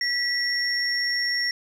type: tone pair together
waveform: sine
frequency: 1949 / 5516 Hz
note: B6 / F8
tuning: -23 / -22 cents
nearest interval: octave + tritone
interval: 1801 cents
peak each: -24 dBFS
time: 0.01-1.51 s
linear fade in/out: 2 ms
effects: tanh soft clip ceiling -16 dBFS